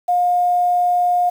sine tone with quantisation, 712 Hz, F5, 33 cents sharp, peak -13 dBFS, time 0.08-1.3 s, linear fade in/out 10 ms, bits 7, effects none

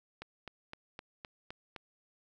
click train, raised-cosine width 0.3 ms, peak -27 dBFS, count 7, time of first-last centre 0.22-1.762 s, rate 3.89 Hz, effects none

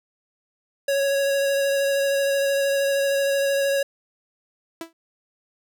square tone with vibrato, 554.4 Hz, C#5, in tune, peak -20 dBFS, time 0.88-3.83 s, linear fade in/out 5 ms, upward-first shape sine, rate 13 Hz, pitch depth 13 cents each way
sawtooth tone with exponential decay, 330.2 Hz, E4, 3 cents sharp, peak -24 dBFS, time 4.81-4.93 s, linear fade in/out 2 ms, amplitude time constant 25 ms
effects none

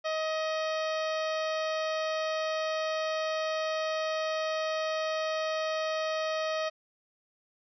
harmonic tone with a mistuned harmonic, 630 Hz, D#5, 21 cents sharp, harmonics 1 / 2 / 3 / 4 / 5 / 6 / 7 / 8 / 9, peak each -30 / -36 / -40 / -42 / -44 / -46 / -47 / -48 / -49 dBFS, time 0.04-6.7 s, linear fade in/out 20 ms, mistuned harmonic 6, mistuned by -16 cents, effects none

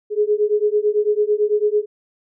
sine beating tone pair, 415.2 / 424.2 Hz, G#4 / G#4, 0 / +37 cents, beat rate 9 Hz, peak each -18 / -18 dBFS, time 0.1-1.86 s, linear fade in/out 50 ms, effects none

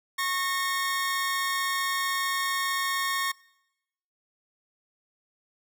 sawtooth tone pair together, 1095.7 / 1838 Hz, C#6 / A#6, -20 / -25 cents, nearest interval major sixth, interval 895 cents, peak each -25 / -26 dBFS, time 0.18-3.32 s, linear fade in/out 10 ms, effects noise-tail reverb RT60 0.9 s tail -24 dB re dry

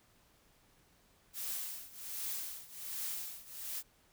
blue noise with tremolo, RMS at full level -38 dBFS, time 1.33-3.83 s, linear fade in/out 50 ms, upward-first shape triangle, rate 1.3 Hz, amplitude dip 90%, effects pink hiss -68 dBFS RMS until 4.12 s

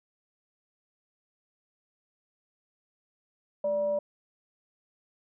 sine tone with frequency modulation, 585 Hz, D5, 7 cents flat, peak -25 dBFS, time 3.64-3.99 s, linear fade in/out 5 ms, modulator 373 Hz, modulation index 0.25, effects none

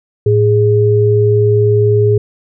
sine tone pair together, 110 / 413.9 Hz, A2 / G#4, 0 / -6 cents, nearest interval octave + major seventh, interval 2294 cents, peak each -10 dBFS, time 0.26-2.18 s, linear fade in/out 5 ms, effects none

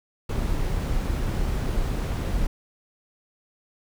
brown noise, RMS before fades -25 dBFS, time 0.29-2.47 s, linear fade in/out 5 ms, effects none

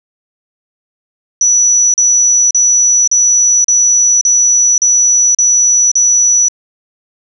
sine tone bursts, 5910 Hz, F#8, 3 cents flat, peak -6 dBFS, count 9, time 1.41-6.484 s, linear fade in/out 2 ms, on 530 ms, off 38 ms, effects none

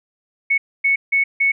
sine tone bursts at uneven times, 2211 Hz, C#7, 5 cents flat, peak -13 dBFS, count 4, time 0.5-0.58 / 0.84-0.96 / 1.12-1.24 / 1.4-1.52 s, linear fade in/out 10 ms, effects none

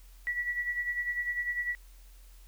sine tone with tremolo, 1944 Hz, B6, 28 cents flat, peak -27 dBFS, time 0.27-1.75 s, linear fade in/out 0 ms, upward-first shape sine, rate 10 Hz, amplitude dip 65%, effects added 43 Hz sine -50 dBFS peak until 2.47 s + white hiss -62 dBFS RMS until 2.47 s

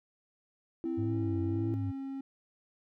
sine tone, 331.6 Hz, E4, 10 cents sharp, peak -32 dBFS, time 0.84-1.74 s, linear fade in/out 0 ms
triangle tone with pitch glide, 260.9 to 270.6 Hz, C4 to C#4, -5 to -42 cents, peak -34 dBFS, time 0.85-2.21 s, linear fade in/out 5 ms, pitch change +63 cents, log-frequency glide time 1.06-1.16 s
sine tone with vibrato, 101.6 Hz, G#2, 38 cents flat, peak -31 dBFS, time 0.97-1.92 s, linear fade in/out 20 ms, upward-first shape triangle, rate 1.7 Hz, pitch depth 140 cents each way
effects tanh soft clip ceiling -20 dBFS

